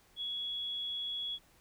sine tone, 3358 Hz, G#7, 18 cents sharp, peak -35 dBFS, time 0.16-1.39 s, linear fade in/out 50 ms, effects pink hiss -65 dBFS RMS until 1.6 s

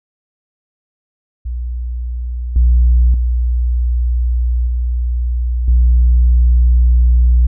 sine tone with level steps, 60.4 Hz, B1, 38 cents flat, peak -18 / -5 / -11 / -13 / -5 dBFS, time 1.45-7.47 s, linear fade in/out 10 ms, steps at 2.56 / 3.14 / 4.67 / 5.68 s, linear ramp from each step 2 ms, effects tanh soft clip ceiling -4 dBFS

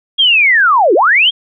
sine linear two-way sweep, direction down then up, 3316 to 319.9 to 3316 Hz, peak -6 dBFS, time 0.18-1.31 s, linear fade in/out 20 ms, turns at 0.94 s, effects none

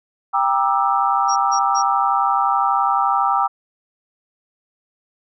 sine chord, E half-diminished seventh, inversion first, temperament just, 791.1 / 949.3 / 1186.7 / 1318.5 Hz, G5 / Bb5 / D6 / E6, +16 / +31 / +18 / 0 cents, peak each -19 / -22 / -20 / -21 dBFS, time 0.33-3.48 s, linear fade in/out 20 ms
sine tone bursts, 5630 Hz, F8, 13 cents sharp, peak -23 dBFS, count 3, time 1.28-1.826 s, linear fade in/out 20 ms, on 82 ms, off 150 ms
effects none

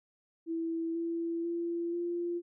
sine tone with pitch steps, 329.6 / 335 / 340.4 / 346 Hz, E4 / E4 / F4 / F4, 0 / +28 / -44 / -16 cents, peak -31 dBFS, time 0.46-2.42 s, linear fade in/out 50 ms, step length 490 ms, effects none

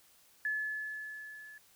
sine tone with level ramp, 1720 Hz, A6, 40 cents flat, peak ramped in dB -30 to -49 dBFS, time 0.45-1.58 s, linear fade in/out 2 ms, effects white hiss -64 dBFS RMS until 1.75 s

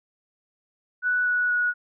sine tone with pitch steps, 1480 / 1469.8 / 1459.6 Hz, F#6 / F#6 / F#6, 0 / -12 / -24 cents, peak -20 dBFS, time 1.02-1.74 s, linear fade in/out 50 ms, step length 240 ms, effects none

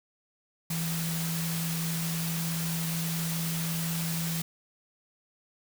sine tone in noise, 165.3 Hz, E3, 5 cents sharp, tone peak -30 dBFS, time 0.7-4.42 s, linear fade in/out 5 ms, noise white, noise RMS -35 dBFS, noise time 0.7-4.42 s, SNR +2 dB, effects none

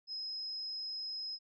sine tone, 5110 Hz, D#8, 45 cents sharp, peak -38 dBFS, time 0.07-1.39 s, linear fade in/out 50 ms, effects none

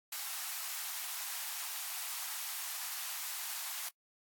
white high-pass noise, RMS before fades -40 dBFS, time 0.12-3.89 s, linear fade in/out 5 ms, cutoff 710 Hz, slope 48 dB/octave, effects noise-tail reverb RT60 0.1 s tail -24 dB re dry + AAC 64 kbps

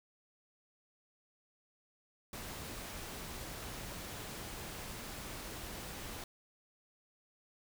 pink noise, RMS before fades -45 dBFS, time 2.33-6.24 s, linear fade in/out 2 ms, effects none

